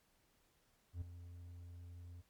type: tone with ADSR envelope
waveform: triangle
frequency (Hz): 87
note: F2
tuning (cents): -6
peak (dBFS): -36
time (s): 0.93-2.22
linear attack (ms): 84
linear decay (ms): 9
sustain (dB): -12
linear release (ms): 19
effects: pink hiss -75 dBFS RMS until 2.29 s + MP3 96 kbps